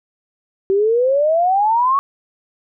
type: exponential sweep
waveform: sine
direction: up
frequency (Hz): 380 to 1128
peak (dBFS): -12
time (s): 0.7-1.99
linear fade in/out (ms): 0
effects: none